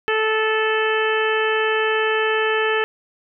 harmonic tone, 437.2 Hz, A4, 11 cents flat, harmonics 1 / 2 / 3 / 4 / 5 / 6 / 7, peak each -20 / -27 / -26 / -23 / -32 / -27 / -30 dBFS, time 0.08-2.84 s, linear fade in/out 0 ms, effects none

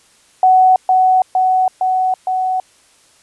sine tone with echo, 746 Hz, F#5, 14 cents sharp, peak -6 dBFS, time 0.43-0.76 s, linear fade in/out 2 ms, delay 460 ms, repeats 4, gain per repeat -2 dB, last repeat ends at 2.6 s, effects white hiss -51 dBFS RMS until 3.22 s + resampled to 24000 Hz

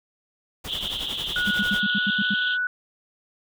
pink noise with tremolo, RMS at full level -34 dBFS, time 0.64-1.81 s, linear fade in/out 10 ms, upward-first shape triangle, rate 11 Hz, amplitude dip 85%
pink band-pass noise, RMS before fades -30 dBFS, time 0.66-2.58 s, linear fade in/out 50 ms, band 3000 to 3600 Hz, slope 96 dB/octave
sine tone with pitch glide, 1458 to 1480.9 Hz, F#6 to F#6, -26 to +1 cents, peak -22 dBFS, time 1.36-2.67 s, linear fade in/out 2 ms, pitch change +27 cents, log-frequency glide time 1.78-2.22 s
sine tone bursts, 201.5 Hz, G3, 48 cents sharp, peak -23 dBFS, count 8, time 1.47-2.342 s, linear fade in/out 5 ms, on 39 ms, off 80 ms
effects none

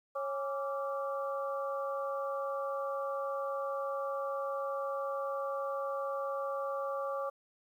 harmonic tone with a mistuned harmonic, 274.9 Hz, C#4, 14 cents flat, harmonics 2 / 3 / 4 / 5, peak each -35 / -45 / -38 / -48 dBFS, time 0.15-7.3 s, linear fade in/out 10 ms, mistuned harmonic 4, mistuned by +97 cents, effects 11-bit

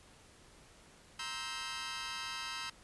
15% pulse chord, C dominant seventh, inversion third, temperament just, 941.9 / 1046.5 / 1308.1 / 1569.8 Hz, Bb5 / C6 / E6 / G6, +18 / 0 / -14 / +2 cents, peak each -40 / -40 / -37 / -39 dBFS, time 1.19-2.7 s, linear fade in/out 5 ms, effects pink hiss -60 dBFS RMS until 2.83 s + resampled to 24000 Hz

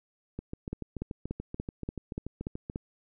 two click trains, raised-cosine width 3 ms, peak -20 / -23 dBFS, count 8 / 17, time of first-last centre 0.73-2.759 / 0.39-2.699 s, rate 3.45 / 6.93 Hz, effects none

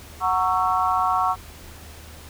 sine chord, F# dominant seventh, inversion none, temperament just, 740 / 925 / 1110 / 1332 Hz, F#5 / A#5 / C#6 / E6, 0 / -14 / +2 / +18 cents, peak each -23 / -26 / -22 / -26 dBFS, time 0.2-1.36 s, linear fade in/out 50 ms, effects added 77 Hz sine -43 dBFS peak until 2.29 s + pink hiss -44 dBFS RMS until 2.29 s

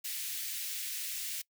white high-pass noise, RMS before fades -38 dBFS, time 0.04-1.42 s, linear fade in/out 10 ms, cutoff 2000 Hz, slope 24 dB/octave, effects noise-tail reverb RT60 0.1 s tail -22 dB re dry

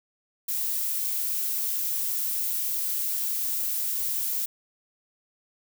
violet noise, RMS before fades -28 dBFS, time 0.48-4.46 s, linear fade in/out 10 ms, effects none

